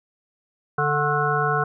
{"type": "harmonic tone with a mistuned harmonic", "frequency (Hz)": 146.83, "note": "D3", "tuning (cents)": 0, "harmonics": [1, 3, 5, 7, 9, 10], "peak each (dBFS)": [-26, -26, -26, -26, -26, -26], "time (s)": [0.78, 1.64], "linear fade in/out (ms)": 5, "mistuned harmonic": 7, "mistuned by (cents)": 80, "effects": []}